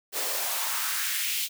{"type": "noise with high-pass filter sweep", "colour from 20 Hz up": "white", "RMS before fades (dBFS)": -29, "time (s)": [0.12, 1.49], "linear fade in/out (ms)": 50, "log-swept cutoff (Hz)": [390, 3200], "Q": 2, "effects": []}